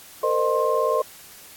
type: tone cluster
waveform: sine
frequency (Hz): 455.7 / 515 / 612 / 1058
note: A#4 / C5 / D#5 / C6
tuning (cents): -39 / -28 / -29 / +19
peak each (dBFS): -24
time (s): 0.23-1.02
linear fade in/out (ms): 5
effects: white hiss -45 dBFS RMS until 1.56 s + AAC 64 kbps